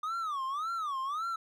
triangle tone with vibrato, 1200 Hz, D6, 37 cents sharp, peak -30 dBFS, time 0.03-1.36 s, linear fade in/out 5 ms, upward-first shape sine, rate 1.8 Hz, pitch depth 230 cents each way, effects none

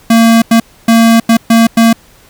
square tone bursts at uneven times, 228.3 Hz, A#3, 36 cents flat, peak -4 dBFS, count 6, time 0.1-0.42 / 0.51-0.6 / 0.88-1.2 / 1.29-1.37 / 1.5-1.67 / 1.77-1.93 s, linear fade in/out 5 ms, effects pink hiss -43 dBFS RMS until 2.29 s

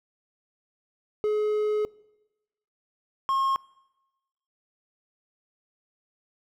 triangle tone pair in turn, 423.7 / 1077.6 Hz, G#4 / C#6, +35 / -49 cents, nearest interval octave + major third, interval 1616 cents, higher second, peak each -20 dBFS, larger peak neither, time 1.24-1.85 / 3.29-3.56 s, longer first, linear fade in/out 0 ms, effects noise-tail reverb RT60 1.0 s tail -23 dB re dry

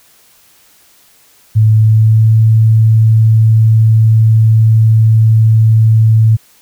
sine tone with pitch glide, 109 to 110.91 Hz, A2 to A2, -16 to +14 cents, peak -4 dBFS, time 1.55-6.37 s, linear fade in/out 20 ms, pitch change +30 cents, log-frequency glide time 1.72-2.35 s, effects white hiss -47 dBFS RMS until 6.61 s

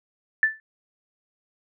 sine tone with exponential decay, 1760 Hz, A6, in tune, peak -12 dBFS, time 0.43-0.6 s, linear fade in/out 1 ms, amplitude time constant 35 ms, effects none

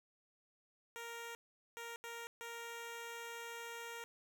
10% pulse tone bursts at uneven times, 466.2 Hz, A#4, in tune, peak -37 dBFS, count 4, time 0.96-1.35 / 1.77-1.96 / 2.04-2.27 / 2.41-4.04 s, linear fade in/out 0 ms, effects none

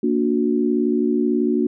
sine chord, Bb augmented, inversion none, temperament just, 233.1 / 291.4 / 364.2 Hz, Bb3 / D4 / F#4, 0 / -13 / -27 cents, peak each -20 / -21 / -21 dBFS, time 0.03-1.67 s, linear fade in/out 5 ms, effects none

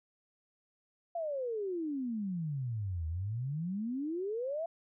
sine exponential two-way sweep, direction down then up, 698.5 to 77.78 to 684 Hz, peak -33 dBFS, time 1.15-4.66 s, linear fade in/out 5 ms, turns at 3.07 s, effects none

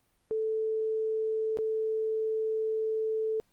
sine tone with dropouts, 439.3 Hz, A4, 3 cents flat, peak -27 dBFS, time 0.31-3.4 s, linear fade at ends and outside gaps 0 ms, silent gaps 1.572-1.587 s, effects pink hiss -72 dBFS RMS until 3.52 s + Opus 32 kbps

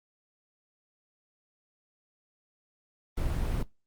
brown noise, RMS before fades -29 dBFS, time 3.17-3.63 s, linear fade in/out 5 ms, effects noise-tail reverb RT60 0.2 s tail -21 dB re dry + Opus 24 kbps

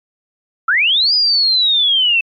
sine linear two-way sweep, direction up then down, 1287 to 4980 to 2622 Hz, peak -10 dBFS, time 0.68-2.21 s, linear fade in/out 5 ms, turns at 1.14 s, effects MP3 64 kbps

